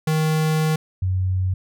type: tone pair in turn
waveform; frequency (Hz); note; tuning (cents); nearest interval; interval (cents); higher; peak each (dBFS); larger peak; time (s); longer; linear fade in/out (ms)
square / sine; 156.6 / 93.11; D#3 / F#2; +11 / +11; major sixth; 900; first; -18; neither; 0.07-0.76 / 1.02-1.54; first; 5
effects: none